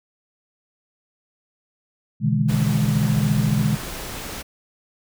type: chord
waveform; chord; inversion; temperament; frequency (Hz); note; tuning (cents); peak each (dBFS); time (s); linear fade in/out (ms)
sine; E dominant seventh; second; equal with one note detuned; 123.47 / 146.83 / 161.14 / 207.7; B2 / D3 / E3 / G#3; 0 / 0 / -39 / 0; -22 / -22 / -24 / -22; 2.2-3.78; 50
type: noise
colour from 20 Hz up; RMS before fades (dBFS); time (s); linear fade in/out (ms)
pink; -32; 2.48-4.43; 20
effects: none